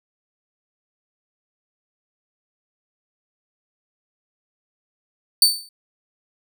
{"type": "tone with exponential decay", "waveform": "sawtooth", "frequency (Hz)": 4545, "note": "C#8", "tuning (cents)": 42, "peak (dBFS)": -5, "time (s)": [5.42, 5.69], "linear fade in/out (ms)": 2, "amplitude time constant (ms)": 58, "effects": []}